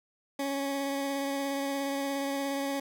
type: tone with vibrato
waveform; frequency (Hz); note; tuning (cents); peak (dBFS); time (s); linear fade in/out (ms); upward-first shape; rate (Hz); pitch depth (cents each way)
20% pulse; 277.2; C#4; 0; -25; 0.39-2.8; 5; sine; 17; 15
effects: none